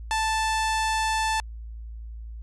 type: tone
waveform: sawtooth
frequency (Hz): 880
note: A5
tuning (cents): 0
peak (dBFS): -19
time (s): 0.11-1.4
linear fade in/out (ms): 0
effects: added 56 Hz sine -35 dBFS peak until 2.42 s + resampled to 24000 Hz